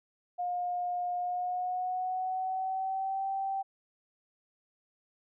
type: tone with pitch glide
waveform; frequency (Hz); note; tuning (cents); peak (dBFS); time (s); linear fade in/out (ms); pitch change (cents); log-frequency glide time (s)
sine; 713 to 777.5; F5 to G5; +36 to -14; -30; 0.38-3.63; 20; +150; 1.17-3.26
effects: none